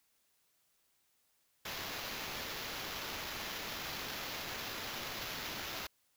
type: noise with sample-and-hold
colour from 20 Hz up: violet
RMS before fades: -42 dBFS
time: 1.65-5.87 s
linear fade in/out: 5 ms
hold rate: 8820 Hz
effects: white hiss -75 dBFS RMS until 6.16 s